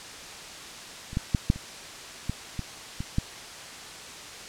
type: clicks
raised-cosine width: 5 ms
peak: -26 / -13 / -9 / -7 / -26 / -15 / -18 / -19 / -11 dBFS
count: 9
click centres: 1.131 / 1.171 / 1.348 / 1.501 / 1.56 / 2.296 / 2.593 / 3.005 / 3.184 s
effects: white hiss -41 dBFS RMS until 4.48 s + low-pass 7000 Hz 12 dB/octave